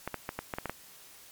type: clicks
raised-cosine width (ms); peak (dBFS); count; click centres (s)
0.5; -18; 8; 0.076 / 0.143 / 0.291 / 0.39 / 0.538 / 0.585 / 0.657 / 0.696
effects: white hiss -53 dBFS RMS until 1.31 s + MP3 96 kbps